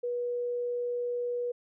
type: tone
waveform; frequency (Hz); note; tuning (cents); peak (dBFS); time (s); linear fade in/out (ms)
sine; 485.2; B4; -31; -29; 0.03-1.52; 10
effects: none